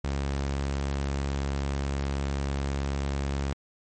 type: tone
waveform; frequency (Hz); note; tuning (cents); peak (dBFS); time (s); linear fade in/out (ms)
sawtooth; 69.3; C#2; 0; -23; 0.04-3.53; 5
effects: MP3 32 kbps